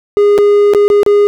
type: tone with dropouts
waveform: triangle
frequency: 410.3 Hz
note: G#4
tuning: 21 cents flat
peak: -3 dBFS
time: 0.17-1.27 s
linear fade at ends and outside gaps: 0 ms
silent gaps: 0.379-0.386 / 0.736-0.748 / 0.88-0.901 / 1.032-1.063 s
effects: none